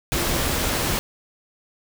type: tone in noise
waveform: sine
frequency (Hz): 345.9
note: F4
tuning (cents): -17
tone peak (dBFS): -32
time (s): 0.13-0.37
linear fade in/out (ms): 0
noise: pink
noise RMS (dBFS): -23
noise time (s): 0.12-0.99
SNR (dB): -12
effects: none